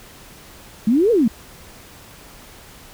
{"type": "exponential two-way sweep", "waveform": "sine", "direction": "up then down", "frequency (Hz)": [205, 493.9, 205], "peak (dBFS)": -12, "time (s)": [0.87, 1.28], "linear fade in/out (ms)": 5, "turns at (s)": 1.11, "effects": ["pink hiss -43 dBFS RMS until 2.93 s"]}